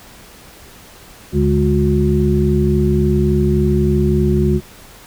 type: harmonic tone with a mistuned harmonic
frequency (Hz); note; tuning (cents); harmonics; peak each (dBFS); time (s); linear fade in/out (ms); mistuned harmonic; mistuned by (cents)
72.5; D2; -22; 1 / 2 / 3 / 5; -17 / -17 / -17 / -17; 1.32-4.61; 50; 3; -73
effects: pink hiss -41 dBFS RMS until 5.06 s